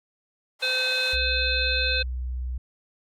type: band-pass noise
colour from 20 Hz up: pink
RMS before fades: -40 dBFS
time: 0.59-1.17 s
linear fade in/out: 50 ms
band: 520 to 11000 Hz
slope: 24 dB/octave
type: harmonic tone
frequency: 513 Hz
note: C5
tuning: 34 cents flat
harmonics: 1 / 3 / 5 / 7 / 8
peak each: -33 / -29 / -27 / -29 / -28 dBFS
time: 0.62-2.03 s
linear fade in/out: 10 ms
type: tone with pitch glide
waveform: sine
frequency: 61.74 to 62.53 Hz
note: B1 to B1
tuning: 0 to +22 cents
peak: -27 dBFS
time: 1.13-2.58 s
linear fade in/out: 5 ms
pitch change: +22 cents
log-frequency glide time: 1.44-1.98 s
effects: none